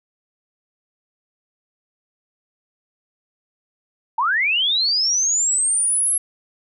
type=linear sweep; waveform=sine; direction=up; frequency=861 to 11175 Hz; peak=-16 dBFS; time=4.18-6.18 s; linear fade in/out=5 ms; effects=none